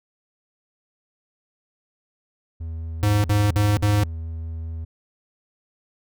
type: tone with vibrato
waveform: triangle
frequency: 81.3 Hz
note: E2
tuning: 23 cents flat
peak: -26 dBFS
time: 2.6-4.85 s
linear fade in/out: 10 ms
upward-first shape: triangle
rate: 4.9 Hz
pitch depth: 9 cents each way
type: tone bursts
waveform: square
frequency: 103.83 Hz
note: G#2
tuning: in tune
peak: -17 dBFS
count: 4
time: 3.03-4.035 s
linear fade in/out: 0 ms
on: 210 ms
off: 55 ms
effects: none